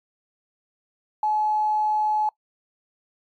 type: tone with tanh clipping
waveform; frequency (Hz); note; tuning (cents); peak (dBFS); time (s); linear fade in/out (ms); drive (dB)
triangle; 853; G#5; +46; -19; 1.23-2.29; 2; 3
effects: noise-tail reverb RT60 0.1 s tail -23 dB re dry + MP3 96 kbps